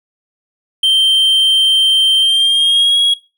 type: tone with pitch glide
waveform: triangle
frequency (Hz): 3136 to 3311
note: G7 to G#7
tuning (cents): 0 to -6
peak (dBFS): -7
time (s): 0.83-3.14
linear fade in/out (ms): 5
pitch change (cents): +94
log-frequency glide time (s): 2.2-2.98
effects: noise-tail reverb RT60 0.3 s tail -21 dB re dry